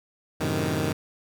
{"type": "chord", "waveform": "15% pulse", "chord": "F# diminished seventh", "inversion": "none", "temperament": "equal", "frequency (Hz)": [92.5, 110, 130.81, 155.56], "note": ["F#2", "A2", "C3", "Eb3"], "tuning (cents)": [0, 0, 0, 0], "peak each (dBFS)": [-24, -26, -25, -21], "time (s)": [0.4, 0.93], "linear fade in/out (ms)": 10, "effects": []}